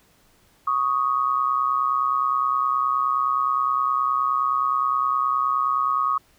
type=tone pair together; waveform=sine; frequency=1114.4 / 1244 Hz; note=C#6 / D#6; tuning=+9 / -1 cents; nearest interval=major second; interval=190 cents; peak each=-22 dBFS; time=0.67-6.18 s; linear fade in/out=5 ms; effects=pink hiss -59 dBFS RMS until 6.38 s